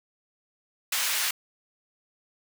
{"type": "high-pass noise", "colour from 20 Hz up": "pink", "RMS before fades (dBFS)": -27, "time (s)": [0.92, 1.31], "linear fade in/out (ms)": 5, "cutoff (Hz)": 1700, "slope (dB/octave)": 12, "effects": []}